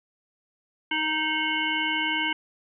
harmonic tone with a mistuned harmonic, 311.1 Hz, D#4, in tune, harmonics 1 / 3 / 5 / 7 / 9 / 10, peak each -33 / -31 / -31 / -28 / -33 / -31 dBFS, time 0.91-2.33 s, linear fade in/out 5 ms, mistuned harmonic 10, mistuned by -54 cents, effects none

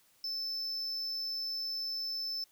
triangle tone, 5274 Hz, E8, in tune, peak -33 dBFS, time 0.24-2.44 s, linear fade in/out 2 ms, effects white hiss -67 dBFS RMS until 2.51 s

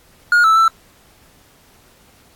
triangle tone with pitch steps, 1431 / 1315 / 1331 Hz, F6 / E6 / E6, +42 / -5 / +16 cents, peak -7 dBFS, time 0.32-0.68 s, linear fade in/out 2 ms, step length 120 ms, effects pink hiss -51 dBFS RMS until 2.35 s + AAC 64 kbps

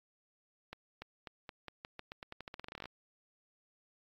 accelerating click train, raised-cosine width 0.3 ms, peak -28 dBFS, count 23, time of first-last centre 0.73-2.857 s, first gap 290 ms, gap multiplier 0.87, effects AAC 48 kbps

